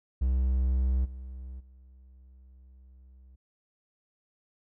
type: tone with level steps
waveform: triangle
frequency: 64.1 Hz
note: C2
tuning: 35 cents flat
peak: -21 / -36 / -49 dBFS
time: 0.21-3.36 s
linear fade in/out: 10 ms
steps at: 1.04 / 1.59 s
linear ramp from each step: 20 ms
effects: none